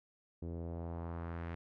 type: tone with low-pass filter sweep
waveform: sawtooth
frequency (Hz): 84.2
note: E2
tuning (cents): +37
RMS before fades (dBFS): -42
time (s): 0.42-1.55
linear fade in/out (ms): 5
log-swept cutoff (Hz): 390 to 2100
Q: 1.5
effects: none